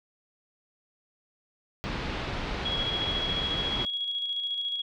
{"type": "low-pass noise", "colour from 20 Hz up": "pink", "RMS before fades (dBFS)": -33, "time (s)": [1.84, 3.85], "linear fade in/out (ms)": 0, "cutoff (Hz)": 4100, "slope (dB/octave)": 24}
{"type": "tone with tremolo", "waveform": "sine", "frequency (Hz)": 3322, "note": "G#7", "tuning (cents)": 0, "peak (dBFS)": -27, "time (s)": [2.65, 4.82], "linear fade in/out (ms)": 10, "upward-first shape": "square", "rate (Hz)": 14, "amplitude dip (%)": 35}
{"effects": []}